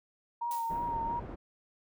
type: tone with vibrato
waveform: sine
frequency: 932.3 Hz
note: A#5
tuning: in tune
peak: -31 dBFS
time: 0.41-1.2 s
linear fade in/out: 10 ms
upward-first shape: sine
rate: 2.9 Hz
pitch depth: 32 cents each way
type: noise with exponential decay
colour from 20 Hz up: blue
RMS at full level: -42 dBFS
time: 0.51-0.97 s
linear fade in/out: 1 ms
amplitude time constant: 100 ms
type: low-pass noise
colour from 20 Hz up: pink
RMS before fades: -42 dBFS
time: 0.69-1.36 s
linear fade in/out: 20 ms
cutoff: 820 Hz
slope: 12 dB/octave
effects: none